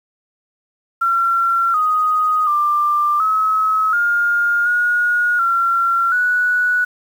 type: tone with pitch steps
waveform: sine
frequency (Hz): 1364 / 1248 / 1188 / 1285 / 1414 / 1444 / 1368 / 1473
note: F6 / D#6 / D6 / E6 / F6 / F#6 / F6 / F#6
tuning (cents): -41 / +5 / +20 / -45 / +21 / -43 / -36 / -8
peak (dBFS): -13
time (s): 1.01-6.85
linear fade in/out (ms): 10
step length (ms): 730
effects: 7-bit